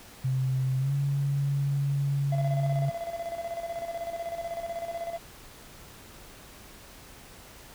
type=tone with pitch glide; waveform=sine; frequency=130.81 to 140.2 Hz; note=C3 to C#3; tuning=0 to +20 cents; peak=-24 dBFS; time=0.24-2.9 s; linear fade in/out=10 ms; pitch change=+120 cents; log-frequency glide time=0.78-0.92 s
type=tone with tremolo; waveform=triangle; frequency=677 Hz; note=E5; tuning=46 cents sharp; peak=-28 dBFS; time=2.32-5.18 s; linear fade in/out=5 ms; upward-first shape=square; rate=16 Hz; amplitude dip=60%
effects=pink hiss -49 dBFS RMS until 7.74 s